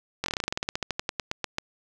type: slowing click train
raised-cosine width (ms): 0.2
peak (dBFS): -10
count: 22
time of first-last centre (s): 0.24-1.584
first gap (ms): 21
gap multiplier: 1.1
effects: none